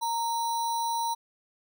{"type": "tone with sample-and-hold", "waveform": "sine", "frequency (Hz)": 926, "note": "A#5", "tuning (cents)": -12, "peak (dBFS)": -26, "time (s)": [0.01, 1.15], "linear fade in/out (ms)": 20, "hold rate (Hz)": 4900, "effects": []}